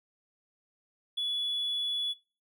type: tone with ADSR envelope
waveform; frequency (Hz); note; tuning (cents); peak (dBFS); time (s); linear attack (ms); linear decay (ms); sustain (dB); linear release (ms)
triangle; 3413; G#7; +47; -24; 1.17-2.14; 14; 4; -3; 32
effects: noise-tail reverb RT60 0.4 s tail -25 dB re dry + tanh soft clip ceiling -25 dBFS